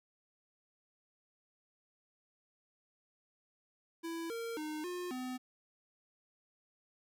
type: tone with pitch steps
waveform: square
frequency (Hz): 331.8 / 461.1 / 306.6 / 357.3 / 254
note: E4 / A#4 / D#4 / F4 / B3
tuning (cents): +11 / -19 / -25 / +40 / +49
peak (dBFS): -39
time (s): 4.03-5.38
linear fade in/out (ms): 20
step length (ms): 270
effects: none